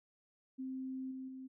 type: tone with level steps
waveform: sine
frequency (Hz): 261.6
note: C4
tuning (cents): 0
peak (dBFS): -39 / -42 / -45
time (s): 0.58-1.48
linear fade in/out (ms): 20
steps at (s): 1.11 / 1.28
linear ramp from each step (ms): 5
effects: none